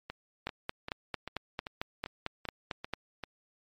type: two click trains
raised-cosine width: 0.3 ms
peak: -17 / -22 dBFS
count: 12 / 9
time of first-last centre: 0.47-2.936 / 0.1-3.237 s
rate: 4.46 / 2.55 Hz
effects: MP3 64 kbps